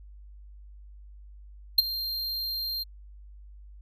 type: tone with ADSR envelope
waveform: square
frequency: 4186 Hz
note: C8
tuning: in tune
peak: -13 dBFS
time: 1.78-2.84 s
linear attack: 7 ms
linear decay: 20 ms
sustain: -17 dB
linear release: 18 ms
effects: added 50 Hz sine -45 dBFS peak until 3.81 s